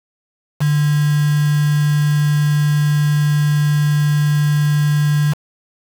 sine tone with quantisation, 148.1 Hz, D3, 15 cents sharp, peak -12 dBFS, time 0.6-5.34 s, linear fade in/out 20 ms, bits 4, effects none

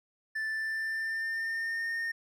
triangle tone with pitch glide, 1761 to 1831.5 Hz, A6 to A#6, +1 to -31 cents, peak -29 dBFS, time 0.35-2.12 s, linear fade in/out 10 ms, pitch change +68 cents, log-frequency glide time 0.48-1.9 s, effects none

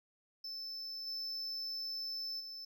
triangle tone with level steps, 5274 Hz, E8, in tune, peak -40 / -37 / -43 dBFS, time 0.44-2.65 s, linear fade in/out 5 ms, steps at 1.06 / 2.39 s, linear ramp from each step 20 ms, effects none

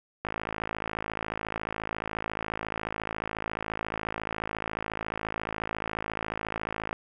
click train, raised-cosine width 0.5 ms, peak -16 dBFS, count 363, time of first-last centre 0.25-6.929 s, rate 54.2 Hz, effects none

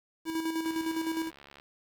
square tone with tremolo, 324.3 Hz, E4, 28 cents flat, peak -29 dBFS, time 0.25-1.31 s, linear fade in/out 50 ms, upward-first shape square, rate 9.8 Hz, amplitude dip 45%
click train, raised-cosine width 0.3 ms, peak -34 dBFS, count 68, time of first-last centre 0.65-1.599 s, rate 70.6 Hz
effects 9-bit

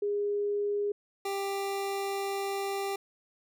sine / 25% pulse tone pair in turn, 409.7 / 395 Hz, G#4 / G4, -24 / +13 cents, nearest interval minor second, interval 63 cents, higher first, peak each -27 dBFS, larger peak neither, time 0.02-0.92 / 1.25-2.96 s, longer second, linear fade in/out 5 ms, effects none

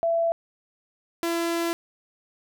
sine / sawtooth tone pair in turn, 669 / 337.2 Hz, E5 / E4, +25 / +39 cents, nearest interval octave, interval 1186 cents, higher first, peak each -20 dBFS, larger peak neither, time 0.03-0.32 / 1.23-1.73 s, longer second, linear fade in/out 0 ms, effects none

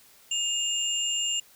sine tone pair together, 2830 / 7268 Hz, F7 / A#8, +22 / -45 cents, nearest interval octave + major third, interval 1633 cents, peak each -27 / -29 dBFS, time 0.31-1.4 s, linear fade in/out 5 ms, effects white hiss -56 dBFS RMS until 1.55 s

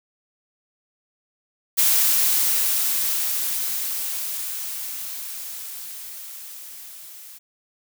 blue noise with level ramp, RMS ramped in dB -17 to -42 dBFS, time 1.77-7.39 s, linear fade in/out 20 ms, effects none

